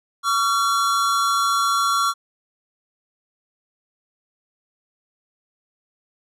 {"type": "tone pair together", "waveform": "square", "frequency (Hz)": [1131.8, 1366], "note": ["C#6", "F6"], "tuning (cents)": [36, -39], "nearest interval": "minor third", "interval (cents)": 325, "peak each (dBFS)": -21, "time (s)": [0.23, 2.14], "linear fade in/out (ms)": 50, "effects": ["low-pass 11000 Hz 12 dB/octave"]}